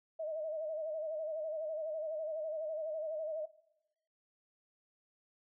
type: tone with vibrato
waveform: sine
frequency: 627 Hz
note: D#5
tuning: 13 cents sharp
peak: -36 dBFS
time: 0.19-3.46 s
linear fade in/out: 10 ms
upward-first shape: sine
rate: 12 Hz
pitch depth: 70 cents each way
effects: noise-tail reverb RT60 1.0 s tail -21 dB re dry